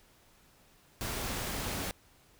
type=noise; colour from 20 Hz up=pink; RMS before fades=-36 dBFS; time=1.01-1.91 s; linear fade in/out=0 ms; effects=pink hiss -63 dBFS RMS until 2.39 s